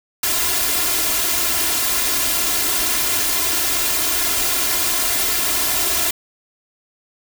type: noise with comb filter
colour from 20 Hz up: white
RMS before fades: -19 dBFS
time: 0.23-6.11 s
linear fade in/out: 5 ms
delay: 2.9 ms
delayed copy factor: +1
effects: none